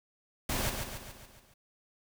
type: noise with echo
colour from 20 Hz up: pink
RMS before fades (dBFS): -32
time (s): 0.49-0.7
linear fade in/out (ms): 5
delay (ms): 140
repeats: 6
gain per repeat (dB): -5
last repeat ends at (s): 1.54
effects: none